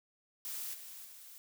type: noise with level steps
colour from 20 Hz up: blue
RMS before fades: -41 / -49 / -53 dBFS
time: 0.45-1.38 s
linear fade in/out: 0 ms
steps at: 0.73 / 1.04 s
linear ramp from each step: 20 ms
effects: none